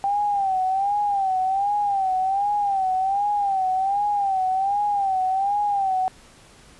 sine tone with vibrato, 786 Hz, G5, 4 cents sharp, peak -19 dBFS, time 0.04-6.08 s, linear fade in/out 0 ms, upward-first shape sine, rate 1.3 Hz, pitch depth 89 cents each way, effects pink hiss -50 dBFS RMS until 6.79 s + resampled to 24000 Hz

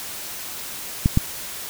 clicks, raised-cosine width 5 ms, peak -3 dBFS, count 2, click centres 1.059 / 1.174 s, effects white hiss -33 dBFS RMS until 1.69 s

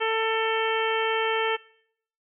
harmonic tone, 445.6 Hz, A4, 22 cents sharp, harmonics 1 / 2 / 3 / 4 / 5 / 6 / 7, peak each -26 / -29 / -31 / -32 / -33 / -34 / -34 dBFS, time 0-1.57 s, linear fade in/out 20 ms, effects noise-tail reverb RT60 0.7 s tail -24 dB re dry

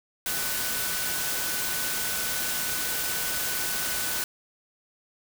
sine tone in noise, 1495 Hz, F#6, 17 cents sharp, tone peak -37 dBFS, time 0.26-4.24 s, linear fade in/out 2 ms, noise white, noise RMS -29 dBFS, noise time 0.26-4.24 s, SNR -11 dB, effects none

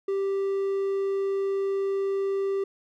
triangle tone, 392 Hz, G4, in tune, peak -22 dBFS, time 0.08-2.64 s, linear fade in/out 5 ms, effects none

